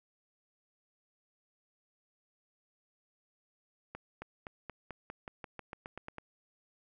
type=accelerating click train; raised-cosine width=0.5 ms; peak=-27 dBFS; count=14; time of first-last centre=3.95-6.183 s; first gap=270 ms; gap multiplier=0.92; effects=none